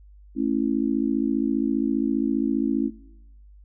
sine chord, A major, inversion none, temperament just, 220 / 275 / 330 Hz, A3 / C#4 / E4, 0 / -14 / +2 cents, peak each -27 / -23 / -27 dBFS, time 0.35-2.91 s, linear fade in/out 50 ms, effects noise-tail reverb RT60 0.9 s tail -21 dB re dry + added 50 Hz sine -46 dBFS peak until 3.64 s

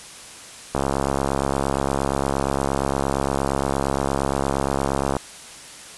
click train, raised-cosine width 1 ms, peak -7 dBFS, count 304, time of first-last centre 0.75-5.167 s, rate 68.6 Hz, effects white hiss -40 dBFS RMS until 5.97 s + resampled to 24000 Hz

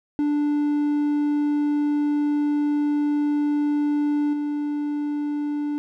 triangle tone with level steps, 293.7 Hz, D4, in tune, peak -17 / -21 dBFS, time 0.19-5.78 s, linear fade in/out 0 ms, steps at 4.33 s, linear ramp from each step 5 ms, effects none

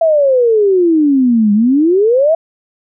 sine exponential two-way sweep, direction down then up, 671 to 201.6 to 671 Hz, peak -7 dBFS, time 0.01-2.35 s, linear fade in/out 5 ms, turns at 1.53 s, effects none

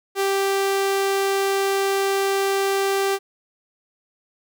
sawtooth tone, 392 Hz, G4, in tune, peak -15 dBFS, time 0.15-3.19 s, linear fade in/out 50 ms, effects none

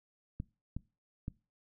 clicks, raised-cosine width 5 ms, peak -25 dBFS, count 3, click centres 0.401 / 0.766 / 1.281 s, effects noise-tail reverb RT60 0.3 s tail -22 dB re dry

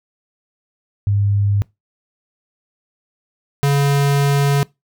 sine / square tone pair in turn, 101.2 / 141.2 Hz, G#2 / C#3, -44 / +32 cents, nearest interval tritone, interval 576 cents, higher second, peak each -13 dBFS, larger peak neither, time 1.07-1.62 / 3.63-4.63 s, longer second, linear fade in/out 0 ms, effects noise-tail reverb RT60 0.2 s tail -23 dB re dry

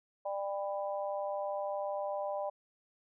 harmonic tone, 198.6 Hz, G3, 23 cents sharp, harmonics 3 / 4 / 5, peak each -35 / -39 / -43 dBFS, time 0.25-2.5 s, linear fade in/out 10 ms, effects none

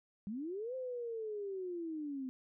sine linear two-way sweep, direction up then down, 190 to 523.3 to 253.6 Hz, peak -38 dBFS, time 0.27-2.29 s, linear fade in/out 0 ms, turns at 0.75 s, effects none

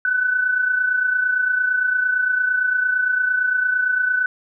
sine tone pair together, 1497.2 / 1526 Hz, F#6 / G6, +20 / -47 cents, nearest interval unison, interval 33 cents, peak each -17 / -25 dBFS, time 0.05-4.26 s, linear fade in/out 2 ms, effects none

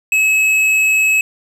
sine tone with tanh clipping, 2576 Hz, E7, 41 cents flat, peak -12 dBFS, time 0.12-1.21 s, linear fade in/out 2 ms, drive 10 dB, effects none

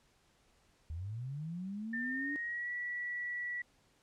sine linear sweep, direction up, 74.7 to 294.9 Hz, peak -38 dBFS, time 0.9-2.36 s, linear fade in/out 0 ms
sine tone with pitch glide, 1794 to 1945.1 Hz, A6 to B6, +33 to -27 cents, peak -36 dBFS, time 1.93-3.62 s, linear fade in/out 5 ms, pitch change +140 cents, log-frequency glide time 2.05-2.71 s
effects pink hiss -70 dBFS RMS until 4.02 s + low-pass 9000 Hz 12 dB/octave

